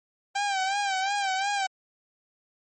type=tone with vibrato; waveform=sawtooth; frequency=785 Hz; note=G5; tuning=2 cents sharp; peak=-21 dBFS; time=0.35-1.67 s; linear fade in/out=10 ms; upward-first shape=sine; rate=2.8 Hz; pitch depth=72 cents each way; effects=MP3 32 kbps